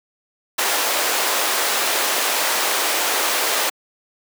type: high-pass noise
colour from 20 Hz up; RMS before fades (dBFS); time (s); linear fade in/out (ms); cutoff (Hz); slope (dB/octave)
pink; -20; 0.58-3.7; 10; 510; 12
effects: high-pass 300 Hz 12 dB/octave